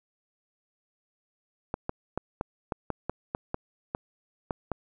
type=clicks; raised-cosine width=1 ms; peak=-15 dBFS; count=12; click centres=1.741 / 1.894 / 2.176 / 2.411 / 2.722 / 2.903 / 3.096 / 3.349 / 3.544 / 3.949 / 4.508 / 4.717 s; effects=none